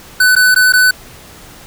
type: tone with dropouts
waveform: square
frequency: 1501 Hz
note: F#6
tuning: 24 cents sharp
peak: -7 dBFS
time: 0.2-0.91 s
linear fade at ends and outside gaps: 5 ms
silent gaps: 0.353-0.363 / 0.546-0.56 / 0.724-0.735 s
effects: pink hiss -37 dBFS RMS until 1.66 s